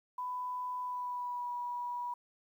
sine tone with pitch glide, 997 to 972 Hz, B5 to B5, +16 to -28 cents, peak -35 dBFS, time 0.18-2.14 s, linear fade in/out 5 ms, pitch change -44 cents, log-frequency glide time 0.81-1.52 s, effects 11-bit

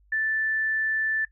sine tone, 1760 Hz, A6, in tune, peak -23 dBFS, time 0.12-1.25 s, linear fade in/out 5 ms, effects noise-tail reverb RT60 0.1 s tail -18 dB re dry + added 50 Hz sine -57 dBFS peak until 1.31 s

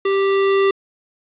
square tone with level ramp, 392 Hz, G4, in tune, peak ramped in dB -16 to -13 dBFS, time 0.05-0.71 s, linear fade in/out 5 ms, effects resampled to 8000 Hz + 7-bit

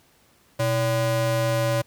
square ring-modulated tone, 223.9 Hz, A3, 30 cents sharp, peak -18 dBFS, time 0.59-1.82 s, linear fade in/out 10 ms, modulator 347 Hz, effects pink hiss -59 dBFS RMS until 1.86 s + high-pass 60 Hz 12 dB/octave

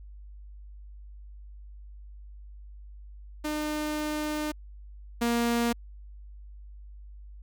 sawtooth tone pair in turn, 302.7 / 235.7 Hz, D#4 / A#3, -48 / +19 cents, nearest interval major third, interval 433 cents, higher first, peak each -25 / -20 dBFS, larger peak second, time 3.44-4.52 / 5.21-5.73 s, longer first, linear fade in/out 10 ms, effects added 50 Hz sine -43 dBFS peak until 7.42 s

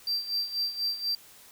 triangle tone with tremolo, 4699 Hz, D8, in tune, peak -24 dBFS, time 0.07-1.15 s, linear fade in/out 2 ms, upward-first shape sine, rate 4.1 Hz, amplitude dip 75%, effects white hiss -53 dBFS RMS until 1.51 s

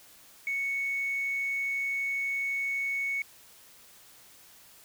sine tone, 2217 Hz, C#7, in tune, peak -27 dBFS, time 0.47-3.22 s, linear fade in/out 2 ms, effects tanh soft clip ceiling -24 dBFS + white hiss -55 dBFS RMS until 4.84 s

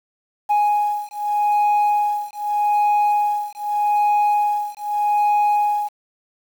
sine beating tone pair, 830.6 / 831.42 Hz, G#5 / G#5, 0 / +2 cents, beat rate 0.82 Hz, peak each -17 dBFS, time 0.49-5.89 s, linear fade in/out 20 ms, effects tanh soft clip ceiling -13 dBFS + 7-bit

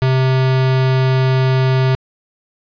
square tone, 130.81 Hz, C3, in tune, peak -12 dBFS, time 0.02-1.95 s, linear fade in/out 0 ms, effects resampled to 11025 Hz + 9-bit

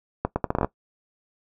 accelerating click train, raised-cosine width 1 ms, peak -8 dBFS, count 9, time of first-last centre 0.25-0.646 s, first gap 110 ms, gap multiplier 0.75, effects noise-tail reverb RT60 0.1 s tail -18 dB re dry

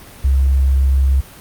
sine tone, 67.2 Hz, C2, 47 cents sharp, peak -10 dBFS, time 0.24-1.21 s, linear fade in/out 10 ms, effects pink hiss -39 dBFS RMS until 1.4 s + Opus 32 kbps

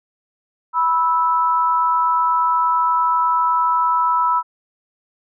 sine tone pair together, 984 / 1312.4 Hz, B5 / E6, -7 / -8 cents, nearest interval perfect fourth, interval 499 cents, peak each -16 / -18 dBFS, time 0.73-4.43 s, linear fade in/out 50 ms, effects none

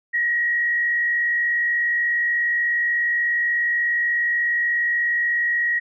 sine tone with frequency modulation, 1900 Hz, A#6, 33 cents sharp, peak -18 dBFS, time 0.13-5.8 s, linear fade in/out 20 ms, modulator 56.6 Hz, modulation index 0.52, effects none

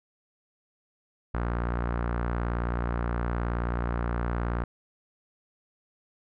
sawtooth tone with low-pass filter, 59 Hz, A#1, 22 cents sharp, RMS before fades -29 dBFS, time 1.34-4.64 s, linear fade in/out 5 ms, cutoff 1400 Hz, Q 2.2, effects none

